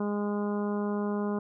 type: harmonic tone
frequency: 205.9 Hz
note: G#3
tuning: 15 cents flat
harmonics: 1 / 2 / 3 / 4 / 5 / 6 / 7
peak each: -29 / -33 / -40 / -42 / -41 / -45 / -48 dBFS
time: 0-1.39 s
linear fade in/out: 5 ms
effects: none